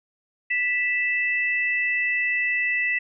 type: tone pair together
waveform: sine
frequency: 1974.1 / 2637 Hz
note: B6 / E7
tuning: -1 / 0 cents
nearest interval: perfect fourth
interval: 501 cents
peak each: -22 / -26 dBFS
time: 0.5-2.99 s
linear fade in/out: 10 ms
effects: none